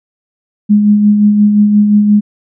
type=tone with tremolo; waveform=sine; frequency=208 Hz; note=G#3; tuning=3 cents sharp; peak=-3 dBFS; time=0.69-2.21 s; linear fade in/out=20 ms; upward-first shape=sine; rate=5.7 Hz; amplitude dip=40%; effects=none